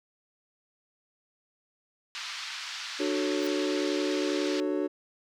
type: band-pass noise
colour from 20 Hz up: white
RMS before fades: -38 dBFS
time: 2.15-4.6 s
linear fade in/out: 0 ms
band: 1100 to 5100 Hz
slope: 24 dB/octave
type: chord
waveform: triangle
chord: D major seventh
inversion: none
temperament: equal with one note detuned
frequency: 297.8 / 370 / 440 / 554.4 Hz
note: D4 / F#4 / A4 / C#5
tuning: +24 / 0 / 0 / 0 cents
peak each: -28 / -29 / -33 / -33 dBFS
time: 2.99-4.88 s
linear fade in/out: 20 ms
type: noise with exponential growth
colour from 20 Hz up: violet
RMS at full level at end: -42 dBFS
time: 3.36-3.47 s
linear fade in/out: 2 ms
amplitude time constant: 23 ms
effects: none